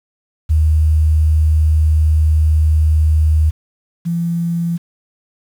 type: tone pair in turn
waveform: sine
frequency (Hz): 77.78 / 169.84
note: D#2 / F3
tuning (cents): 0 / -48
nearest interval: octave + major second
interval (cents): 1352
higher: second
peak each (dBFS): -9 / -15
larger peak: first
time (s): 0.49-3.51 / 4.05-4.78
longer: first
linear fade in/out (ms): 20
effects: 7-bit